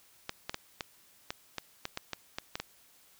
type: clicks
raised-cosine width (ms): 0.2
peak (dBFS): -17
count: 12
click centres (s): 0.294 / 0.495 / 0.544 / 0.808 / 1.305 / 1.583 / 1.854 / 1.974 / 2.133 / 2.385 / 2.555 / 2.6
effects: white hiss -62 dBFS RMS until 3.19 s